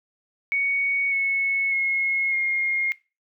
sine tone with pitch steps, 2231 / 2199 / 2167 / 2136 Hz, C#7 / C#7 / C#7 / C7, +11 / -14 / -40 / +35 cents, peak -20 dBFS, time 0.52-2.92 s, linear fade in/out 0 ms, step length 600 ms, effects noise-tail reverb RT60 0.3 s tail -21 dB re dry

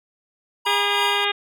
square tone with tremolo, 960 Hz, B5, 49 cents flat, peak -22 dBFS, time 0.65-1.25 s, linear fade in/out 10 ms, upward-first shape triangle, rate 3.2 Hz, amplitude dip 65%
harmonic tone, 407.4 Hz, G#4, 33 cents flat, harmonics 1 / 2 / 3 / 4 / 5 / 6 / 7 / 8 / 9, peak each -28 / -28 / -28 / -28 / -28 / -28 / -28 / -28 / -28 dBFS, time 0.66-1.32 s, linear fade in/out 10 ms
effects none

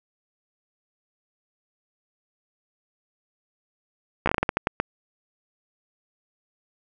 slowing click train, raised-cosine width 0.5 ms, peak -6 dBFS, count 11, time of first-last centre 4.26-4.8 s, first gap 14 ms, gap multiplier 1.28, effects none

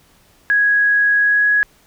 sine tone with pitch glide, 1661.2 to 1672.8 Hz, G#6 to G#6, 0 to +12 cents, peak -11 dBFS, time 0.5-1.63 s, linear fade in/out 0 ms, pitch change +12 cents, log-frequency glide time 1.19-1.49 s, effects pink hiss -53 dBFS RMS until 1.86 s

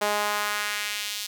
sawtooth tone with high-pass filter sweep, 207.6 Hz, G#3, in tune, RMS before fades -28 dBFS, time 0.01-1.27 s, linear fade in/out 10 ms, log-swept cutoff 610 to 4000 Hz, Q 1.3, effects none

